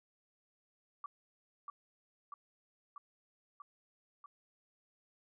sine tone with echo, 1154 Hz, D6, 31 cents flat, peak -40 dBFS, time 1.04-1.06 s, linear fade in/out 2 ms, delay 640 ms, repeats 5, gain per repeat -2 dB, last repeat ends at 4.26 s, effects none

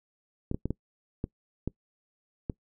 clicks, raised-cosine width 3 ms, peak -17 dBFS, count 7, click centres 0.514 / 0.545 / 0.656 / 0.706 / 1.241 / 1.676 / 2.498 s, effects noise-tail reverb RT60 0.1 s tail -23 dB re dry

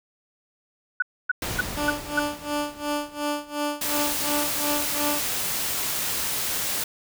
sine tone bursts, 1480 Hz, F#6, in tune, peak -18 dBFS, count 5, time 1-2.195 s, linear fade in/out 5 ms, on 23 ms, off 270 ms
pink noise with exponential decay, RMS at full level -28 dBFS, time 1.42-4.14 s, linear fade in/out 2 ms, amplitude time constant 590 ms
15% pulse tone with tremolo, 293.7 Hz, D4, in tune, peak -17 dBFS, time 1.77-5.2 s, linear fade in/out 5 ms, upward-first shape sine, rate 2.8 Hz, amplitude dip 90%
white noise, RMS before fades -27 dBFS, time 3.81-6.84 s, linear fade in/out 5 ms
effects none

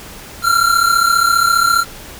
square tone pair together, 1357 / 1391.9 Hz, E6 / F6, +50 / -6 cents, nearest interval unison, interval 44 cents, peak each -14 dBFS, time 0.42-1.85 s, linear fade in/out 50 ms, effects pink hiss -34 dBFS RMS until 2.19 s

